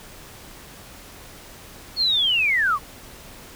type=linear sweep; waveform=sine; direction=down; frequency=4411 to 1044 Hz; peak=-17 dBFS; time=1.96-2.79 s; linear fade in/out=50 ms; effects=pink hiss -43 dBFS RMS until 3.55 s